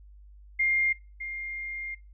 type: tone pair in turn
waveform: sine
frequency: 2116 / 2116 Hz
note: C7 / C7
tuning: +19 / +19 cents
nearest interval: unison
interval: 0 cents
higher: neither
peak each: -22 / -33 dBFS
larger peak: first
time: 0.59-0.93 / 1.2-1.95 s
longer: second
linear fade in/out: 10 ms
effects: noise-tail reverb RT60 0.3 s tail -21 dB re dry + added 50 Hz sine -48 dBFS peak until 2.13 s